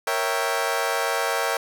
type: chord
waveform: 20% pulse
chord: A# diminished seventh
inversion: none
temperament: equal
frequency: 466.2 / 554.4 / 659.3 / 784 Hz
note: A#4 / C#5 / E5 / G5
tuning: 0 / 0 / 0 / 0 cents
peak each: -23 dBFS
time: 0.07-1.57 s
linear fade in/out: 2 ms
effects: none